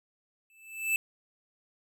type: tone with exponential growth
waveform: square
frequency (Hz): 2637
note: E7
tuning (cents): 0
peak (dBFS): -23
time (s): 0.5-0.96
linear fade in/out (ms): 1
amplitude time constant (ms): 99
effects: none